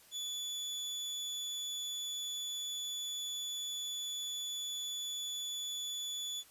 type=tone; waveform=30% pulse; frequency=3449 Hz; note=A7; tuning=35 cents flat; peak=-35 dBFS; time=0.11-6.44 s; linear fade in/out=50 ms; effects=white hiss -61 dBFS RMS until 6.5 s + resampled to 32000 Hz